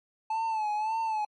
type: tone with vibrato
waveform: triangle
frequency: 870 Hz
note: A5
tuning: 20 cents flat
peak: -25 dBFS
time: 0.3-1.25 s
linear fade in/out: 5 ms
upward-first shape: sine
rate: 1.8 Hz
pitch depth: 65 cents each way
effects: MP3 48 kbps